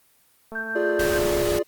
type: click train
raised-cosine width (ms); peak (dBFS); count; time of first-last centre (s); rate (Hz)
1; -24; 200; 0.52-1.416; 222
type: tone with tremolo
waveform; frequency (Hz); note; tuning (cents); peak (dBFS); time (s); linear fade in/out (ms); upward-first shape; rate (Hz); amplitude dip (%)
sine; 1568; G6; 0; -25; 0.55-1.18; 5; sine; 6.9; 60
type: chord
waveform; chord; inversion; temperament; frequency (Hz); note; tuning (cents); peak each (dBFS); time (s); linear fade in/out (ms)
triangle; D diminished; first; equal; 349.2 / 415.3 / 587.3; F4 / Ab4 / D5; 0 / 0 / 0; -23; 0.75-1.63; 10
type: noise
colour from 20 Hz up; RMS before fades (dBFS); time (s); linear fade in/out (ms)
pink; -29; 0.99-1.59; 5
effects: white hiss -60 dBFS RMS until 1.67 s + Opus 32 kbps